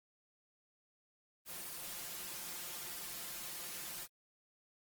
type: noise with comb filter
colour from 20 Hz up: white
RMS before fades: -45 dBFS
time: 1.45-4.08 s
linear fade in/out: 50 ms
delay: 5.7 ms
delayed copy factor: +0.95
effects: Opus 24 kbps